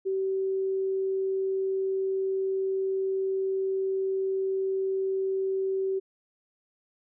sine tone, 383.8 Hz, G4, 37 cents flat, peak -25 dBFS, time 0.05-6 s, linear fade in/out 20 ms, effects none

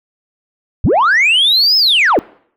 sine linear two-way sweep, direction up then down, 40.69 to 5250 to 242.4 Hz, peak -6 dBFS, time 0.84-2.19 s, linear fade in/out 0 ms, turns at 1.77 s, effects noise-tail reverb RT60 0.6 s tail -25 dB re dry + tanh soft clip ceiling -6 dBFS

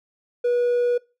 triangle tone, 485.2 Hz, B4, 31 cents flat, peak -15 dBFS, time 0.44-0.98 s, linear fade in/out 10 ms, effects noise-tail reverb RT60 0.3 s tail -24 dB re dry + tanh soft clip ceiling -12 dBFS

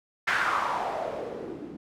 blue noise with low-pass filter sweep, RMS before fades -30 dBFS, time 0.27-1.77 s, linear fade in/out 10 ms, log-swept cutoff 1700 to 260 Hz, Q 3.6, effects none

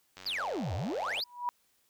click train, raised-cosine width 0.2 ms, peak -29 dBFS, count 97, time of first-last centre 0.17-1.202 s, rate 93 Hz
triangle exponential two-way sweep, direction down then up, 5120 to 77.78 to 5120 Hz, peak -30 dBFS, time 0.26-1.24 s, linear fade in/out 5 ms, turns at 0.74 s
pink band-pass noise, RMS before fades -43 dBFS, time 0.38-1.2 s, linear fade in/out 5 ms, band 510 to 850 Hz, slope 48 dB/octave
sine tone with exponential growth, 973 Hz, B5, 26 cents flat, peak -26 dBFS, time 1.22-1.49 s, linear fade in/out 0 ms, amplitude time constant 58 ms
effects white hiss -71 dBFS RMS until 1.89 s

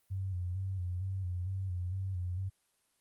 sine tone with vibrato, 92.5 Hz, F#2, in tune, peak -33 dBFS, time 0.1-2.5 s, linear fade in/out 20 ms, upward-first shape square, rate 2.2 Hz, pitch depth 58 cents each way, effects white hiss -74 dBFS RMS until 3 s + Opus 32 kbps

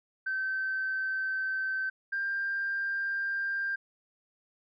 sine tone pair in turn, 1543 / 1591 Hz, G6 / G6, -28 / +25 cents, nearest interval minor second, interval 53 cents, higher second, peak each -28 dBFS, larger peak neither, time 0.26-1.9 / 2.12-3.76 s, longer neither, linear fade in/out 10 ms, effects tanh soft clip ceiling -24 dBFS

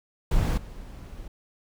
brown noise with level steps, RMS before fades -23 / -40 dBFS, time 0.31-1.28 s, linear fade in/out 5 ms, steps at 0.57 s, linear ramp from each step 10 ms, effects none

